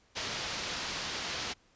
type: low-pass noise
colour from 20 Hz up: white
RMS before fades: -37 dBFS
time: 0.15-1.54 s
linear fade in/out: 20 ms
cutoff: 5600 Hz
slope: 24 dB/octave
effects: pink hiss -66 dBFS RMS until 1.75 s + resampled to 16000 Hz